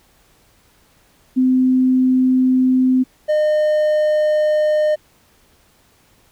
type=tone pair in turn; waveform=sine / triangle; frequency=257 / 609.1 Hz; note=C4 / D#5; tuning=-31 / -37 cents; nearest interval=octave + minor third; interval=1494 cents; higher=second; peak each=-11 dBFS; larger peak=neither; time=1.36-3.04 / 3.28-4.96 s; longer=neither; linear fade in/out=20 ms; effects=pink hiss -55 dBFS RMS until 6.31 s